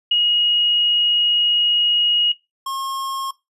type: tone pair in turn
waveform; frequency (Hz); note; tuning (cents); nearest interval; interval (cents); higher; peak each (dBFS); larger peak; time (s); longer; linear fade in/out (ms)
sine / square; 2885 / 1078.1; F#7 / C#6; -44 / -49; octave + perfect fourth; 1705; first; -13 / -24; first; 0.11-2.32 / 2.66-3.31; first; 5
effects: noise-tail reverb RT60 0.2 s tail -18 dB re dry + resampled to 32000 Hz